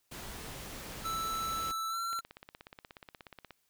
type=noise; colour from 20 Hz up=pink; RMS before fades=-44 dBFS; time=0.11-1.72 s; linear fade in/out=10 ms
type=tone with pitch glide; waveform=square; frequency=1321 to 1357.4 Hz; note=E6 to F6; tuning=+3 to -50 cents; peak=-34 dBFS; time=1.04-2.21 s; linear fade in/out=20 ms; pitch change=+47 cents; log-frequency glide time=1.89-1.97 s
type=click train; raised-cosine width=0.3 ms; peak=-31 dBFS; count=24; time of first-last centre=2.13-3.507 s; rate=16.7 Hz
effects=white hiss -75 dBFS RMS until 3.69 s